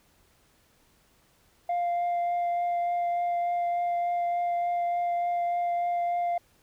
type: tone with vibrato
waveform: sine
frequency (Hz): 698.5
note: F5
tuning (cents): 0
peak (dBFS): -22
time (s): 1.69-6.38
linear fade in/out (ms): 5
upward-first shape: triangle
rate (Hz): 3.4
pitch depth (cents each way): 10
effects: tanh soft clip ceiling -24 dBFS + pink hiss -64 dBFS RMS until 6.62 s